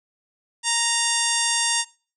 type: harmonic tone with a mistuned harmonic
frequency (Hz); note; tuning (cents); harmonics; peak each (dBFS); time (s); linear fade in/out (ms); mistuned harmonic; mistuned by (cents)
932.3; A#5; 0; 1 / 2 / 3 / 4 / 5 / 6 / 7 / 8 / 9 / 10; -29 / -29 / -29 / -29 / -29 / -29 / -29 / -29 / -29 / -29; 0.63-1.85; 50; 4; -71
effects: noise-tail reverb RT60 0.4 s tail -23 dB re dry